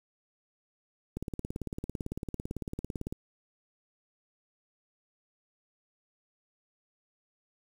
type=click train; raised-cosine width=3 ms; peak=-22 dBFS; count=36; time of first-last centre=1.17-3.125 s; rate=17.9 Hz; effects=8-bit